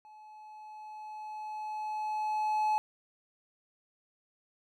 triangle tone with level ramp, 856 Hz, A5, 48 cents flat, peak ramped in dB -49 to -23 dBFS, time 0.05-2.78 s, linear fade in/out 0 ms, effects none

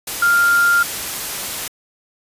sine tone in noise, 1396.9 Hz, F6, in tune, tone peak -11 dBFS, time 0.22-0.83 s, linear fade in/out 5 ms, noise white, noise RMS -25 dBFS, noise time 0.07-1.68 s, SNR +11 dB, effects resampled to 32000 Hz

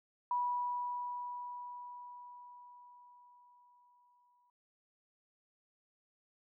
sine tone with exponential decay, 978 Hz, B5, 17 cents flat, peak -30 dBFS, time 0.31-4.5 s, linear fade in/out 2 ms, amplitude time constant 910 ms, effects none

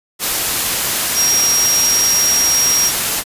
sine tone in noise, 5630 Hz, F8, 13 cents sharp, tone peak -12 dBFS, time 1.14-2.92 s, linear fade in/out 50 ms, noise white, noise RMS -17 dBFS, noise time 0.19-3.24 s, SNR +2 dB, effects resampled to 32000 Hz

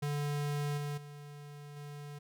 square tone with level steps, 145.7 Hz, D3, 13 cents flat, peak -33 / -36 / -47 / -44 dBFS, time 0.02-2.19 s, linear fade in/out 10 ms, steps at 0.77 / 0.97 / 1.76 s, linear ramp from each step 10 ms, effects none

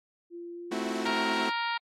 sine tone with pitch glide, 344.5 to 347.1 Hz, F4 to F4, -24 to -11 cents, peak -38 dBFS, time 0.3-1.12 s, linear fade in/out 50 ms, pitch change +13 cents, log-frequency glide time 0.54-0.6 s
sawtooth chord, F# half-diminished seventh, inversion first, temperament equal with one note detuned, 220 / 261.6 / 325.5 / 370 Hz, A3 / C4 / E4 / F#4, 0 / 0 / -22 / 0 cents, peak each -31 / -33 / -32 / -32 dBFS, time 0.71-1.5 s, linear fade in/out 10 ms
harmonic tone, 467 Hz, A#4, 3 cents sharp, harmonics 2 / 3 / 4 / 5 / 6 / 7 / 8 / 9 / 10, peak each -31 / -35 / -37 / -39 / -41 / -42 / -43 / -44 / -45 dBFS, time 1.05-1.78 s, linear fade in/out 10 ms
effects low-pass 8000 Hz 12 dB/octave + AAC 48 kbps

